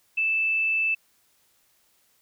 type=tone; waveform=sine; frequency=2637 Hz; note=E7; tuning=in tune; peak=-21 dBFS; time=0.17-0.95 s; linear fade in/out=10 ms; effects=white hiss -65 dBFS RMS until 2.21 s